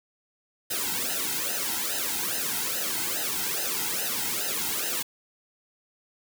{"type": "noise with flanger", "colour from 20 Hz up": "white", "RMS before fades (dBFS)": -29, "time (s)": [0.7, 5.03], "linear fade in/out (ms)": 10, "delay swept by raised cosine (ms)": [0.87, 1.76], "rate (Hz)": 2.4, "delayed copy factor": -0.9, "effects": []}